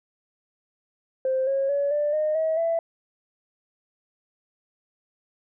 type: tone with pitch steps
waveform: sine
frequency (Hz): 523.3 / 544.6 / 566.7 / 589.8 / 613.7 / 638.7 / 664.7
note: C5 / C#5 / C#5 / D5 / D#5 / D#5 / E5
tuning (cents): 0 / -31 / +38 / +7 / -24 / +45 / +14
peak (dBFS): -20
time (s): 1.25-2.79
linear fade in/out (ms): 2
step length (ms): 220
effects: tanh soft clip ceiling -16 dBFS